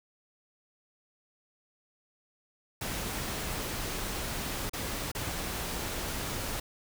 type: noise with dropouts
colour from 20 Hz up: pink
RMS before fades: -35 dBFS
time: 2.81-6.6 s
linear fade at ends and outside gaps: 5 ms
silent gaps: 4.696-4.733 / 5.117-5.149 s
effects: none